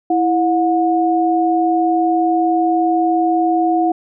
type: tone pair together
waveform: sine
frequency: 329.6 / 724.3 Hz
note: E4 / F#5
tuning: 0 / -37 cents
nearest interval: octave + major second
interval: 1363 cents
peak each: -15 dBFS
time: 0.1-3.92 s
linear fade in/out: 5 ms
effects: none